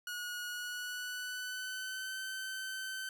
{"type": "tone with pitch glide", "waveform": "sawtooth", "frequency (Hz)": [1452, 1535.7], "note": ["F#6", "G6"], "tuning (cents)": [-33, -36], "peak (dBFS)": -35, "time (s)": [0.07, 3.09], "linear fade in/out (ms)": 2, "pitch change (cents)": 97, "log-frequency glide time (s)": [0.48, 2.19], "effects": []}